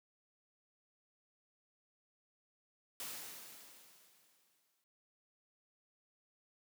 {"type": "noise with exponential decay", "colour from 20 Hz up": "white", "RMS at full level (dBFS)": -43, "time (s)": [3, 4.84], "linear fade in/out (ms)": 1, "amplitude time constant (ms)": 400, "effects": ["high-pass 150 Hz 12 dB/octave"]}